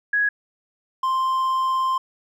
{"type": "tone pair in turn", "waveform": ["sine", "triangle"], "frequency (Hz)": [1667, 1047.2], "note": ["G#6", "C6"], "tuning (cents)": [6, 1], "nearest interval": "minor sixth", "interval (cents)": 805, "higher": "first", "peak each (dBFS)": -17, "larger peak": "neither", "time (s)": [[0.13, 0.29], [1.03, 1.98]], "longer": "second", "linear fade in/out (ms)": 5, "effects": []}